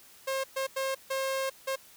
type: tone bursts at uneven times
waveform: sawtooth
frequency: 535 Hz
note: C5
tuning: 38 cents sharp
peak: -25 dBFS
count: 5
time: 0.27-0.44 / 0.56-0.67 / 0.76-0.95 / 1.1-1.5 / 1.67-1.76 s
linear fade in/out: 10 ms
effects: white hiss -55 dBFS RMS until 1.96 s